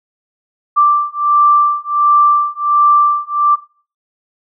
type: beating tone pair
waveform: sine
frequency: 1174.7 / 1176.1 Hz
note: D6 / D6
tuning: 0 / +2 cents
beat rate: 1.4 Hz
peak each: -12 dBFS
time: 0.76-3.56 s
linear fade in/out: 20 ms
effects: noise-tail reverb RT60 0.4 s tail -18 dB re dry